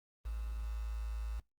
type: tone with quantisation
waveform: sine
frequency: 55 Hz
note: A1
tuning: in tune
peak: -36 dBFS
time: 0.25-1.4 s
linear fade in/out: 10 ms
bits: 9
effects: noise-tail reverb RT60 0.2 s tail -26 dB re dry + Opus 24 kbps